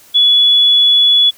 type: tone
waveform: sine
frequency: 3407 Hz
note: G#7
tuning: 44 cents sharp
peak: -6 dBFS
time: 0.14-1.31 s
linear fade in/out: 20 ms
effects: white hiss -44 dBFS RMS until 1.37 s